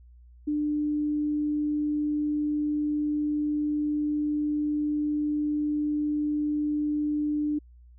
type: tone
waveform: sine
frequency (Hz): 297.9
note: D4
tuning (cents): +25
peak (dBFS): -24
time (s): 0.47-7.59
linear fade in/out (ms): 10
effects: added 60 Hz sine -49 dBFS peak until 7.98 s